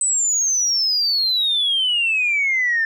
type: exponential sweep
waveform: sine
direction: down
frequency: 8140 to 1775 Hz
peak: -15 dBFS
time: 0.01-2.85 s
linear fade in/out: 2 ms
effects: tanh soft clip ceiling -12 dBFS